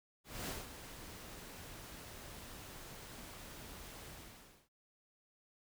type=noise with ADSR envelope; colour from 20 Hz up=pink; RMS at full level=-41 dBFS; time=0.24-4.69 s; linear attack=230 ms; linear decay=190 ms; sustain=-10 dB; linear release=620 ms; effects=none